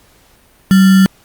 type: tone with sample-and-hold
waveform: sine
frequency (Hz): 190.8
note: G3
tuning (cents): -47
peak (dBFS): -4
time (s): 0.71-1.06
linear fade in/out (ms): 0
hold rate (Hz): 1575
effects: pink hiss -49 dBFS RMS until 1.24 s + Opus 48 kbps

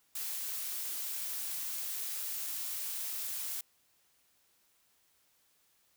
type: noise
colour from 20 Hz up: blue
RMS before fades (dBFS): -38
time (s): 0.15-3.61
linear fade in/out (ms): 5
effects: white hiss -71 dBFS RMS until 5.96 s

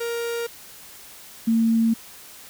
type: tone pair in turn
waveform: 45% pulse / sine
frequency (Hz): 468.3 / 226.8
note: A#4 / A#3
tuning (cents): +8 / -47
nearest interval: octave + minor second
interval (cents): 1255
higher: first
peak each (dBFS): -25 / -16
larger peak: second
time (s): 0-0.47 / 1.47-1.94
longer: neither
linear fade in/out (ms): 10
effects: white hiss -44 dBFS RMS until 2.49 s

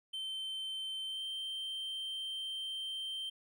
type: tone with pitch glide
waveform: triangle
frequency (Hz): 3100 to 3132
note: G7 to G7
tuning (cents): -20 to -2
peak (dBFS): -36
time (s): 0.13-3.3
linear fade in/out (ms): 10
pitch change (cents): +18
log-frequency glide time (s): 1.05-1.23
effects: none

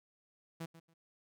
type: tone with echo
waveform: sawtooth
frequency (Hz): 164.81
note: E3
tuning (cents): 0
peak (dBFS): -36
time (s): 0.6-0.66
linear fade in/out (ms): 10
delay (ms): 140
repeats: 2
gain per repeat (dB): -14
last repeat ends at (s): 0.94
effects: none

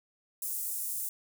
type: high-pass noise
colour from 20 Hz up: pink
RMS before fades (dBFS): -35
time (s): 0.42-1.09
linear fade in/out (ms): 2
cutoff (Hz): 8600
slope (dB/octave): 24
effects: none

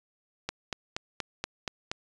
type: click train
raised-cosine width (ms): 0.2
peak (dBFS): -14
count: 7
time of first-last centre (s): 0.49-1.915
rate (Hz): 4.21
effects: resampled to 22050 Hz

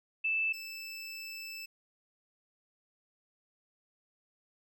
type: tone pair in turn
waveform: sine / 25% pulse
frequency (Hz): 2637 / 2637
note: E7 / E7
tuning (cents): 0 / 0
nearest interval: unison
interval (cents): 0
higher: neither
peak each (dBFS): -28 / -37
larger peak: first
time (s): 0.24-0.53 / 0.53-1.66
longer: second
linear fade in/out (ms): 10
effects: none

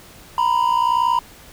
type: tone pair together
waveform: triangle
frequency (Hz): 942 / 1003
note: A#5 / B5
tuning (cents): +18 / +26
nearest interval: minor second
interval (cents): 108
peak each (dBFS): -16 / -16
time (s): 0.38-1.19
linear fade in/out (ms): 2
effects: pink hiss -44 dBFS RMS until 1.52 s

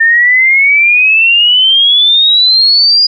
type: exponential sweep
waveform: sine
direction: up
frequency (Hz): 1796 to 4905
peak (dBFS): -4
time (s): 0-3.07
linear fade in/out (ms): 10
effects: none

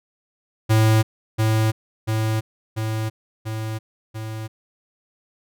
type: tone with echo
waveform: square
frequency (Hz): 110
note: A2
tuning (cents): 0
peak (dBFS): -14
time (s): 0.69-1.03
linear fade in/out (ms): 20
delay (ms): 690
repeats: 5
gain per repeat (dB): -3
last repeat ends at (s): 4.48
effects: none

